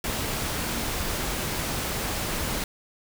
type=tone in noise; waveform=sine; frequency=233.1 Hz; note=A#3; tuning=in tune; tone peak=-37 dBFS; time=0.6-0.89 s; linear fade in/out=2 ms; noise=pink; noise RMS=-29 dBFS; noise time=0.04-2.64 s; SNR=-11 dB; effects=none